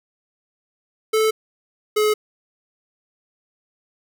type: tone pair in turn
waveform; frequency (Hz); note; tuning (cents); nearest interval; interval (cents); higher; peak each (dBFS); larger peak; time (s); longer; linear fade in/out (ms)
square; 437.1 / 425.4; A4 / G#4; -11 / +42; unison; 47; first; -16; neither; 1.13-1.31 / 1.96-2.14; neither; 10
effects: none